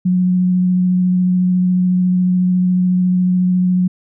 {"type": "tone with vibrato", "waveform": "sine", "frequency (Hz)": 181.9, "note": "F#3", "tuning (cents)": -29, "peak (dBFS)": -11, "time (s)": [0.05, 3.88], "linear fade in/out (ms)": 10, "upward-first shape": "sine", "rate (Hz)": 14, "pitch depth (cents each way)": 11, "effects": []}